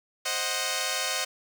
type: chord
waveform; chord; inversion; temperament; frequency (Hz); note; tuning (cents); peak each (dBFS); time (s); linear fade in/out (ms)
5% pulse; C diminished; none; equal with one note detuned; 524.8 / 622.3 / 740; C5 / Eb5 / Gb5; +5 / 0 / 0; -20; 0.25-1.25; 10
effects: none